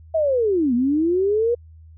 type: linear two-way sweep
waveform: sine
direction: down then up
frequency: 659 to 233.1 to 486 Hz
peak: -16 dBFS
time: 0.14-1.55 s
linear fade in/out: 10 ms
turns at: 0.74 s
effects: added 80 Hz sine -42 dBFS peak until 1.97 s